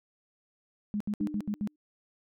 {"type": "tone bursts", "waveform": "sine", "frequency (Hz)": 207.7, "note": "G#3", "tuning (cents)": 0, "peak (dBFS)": -28, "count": 6, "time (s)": [0.94, 1.674], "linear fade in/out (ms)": 0, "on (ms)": 64, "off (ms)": 70}
{"type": "tone with exponential decay", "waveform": "sine", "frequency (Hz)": 301.5, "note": "D4", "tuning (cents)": 46, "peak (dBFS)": -29, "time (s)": [1.2, 1.76], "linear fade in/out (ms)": 5, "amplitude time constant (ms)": 120}
{"effects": []}